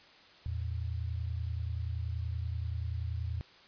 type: tone pair together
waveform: sine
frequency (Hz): 81.33 / 111.8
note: E2 / A2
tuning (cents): -23 / +28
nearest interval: tritone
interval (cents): 551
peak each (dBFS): -34 / -37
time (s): 0.46-3.41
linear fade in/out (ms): 0
effects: white hiss -57 dBFS RMS until 3.67 s + resampled to 11025 Hz